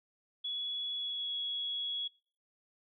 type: tone with pitch glide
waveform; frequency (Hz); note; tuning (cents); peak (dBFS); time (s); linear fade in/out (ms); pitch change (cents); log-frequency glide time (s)
sine; 3383 to 3348; G#7 to G#7; +31 to +13; -34; 0.44-2.08; 10; -18; 0.96-1.34
effects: noise-tail reverb RT60 0.4 s tail -21 dB re dry